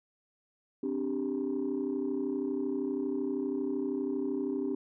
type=chord; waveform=sine; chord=C suspended second; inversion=none; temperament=just; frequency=261.6 / 294.3 / 392.4 Hz; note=C4 / D4 / G4; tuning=0 / +4 / +2 cents; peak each=-33 dBFS; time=0.83-4.75 s; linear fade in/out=5 ms; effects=tanh soft clip ceiling -24 dBFS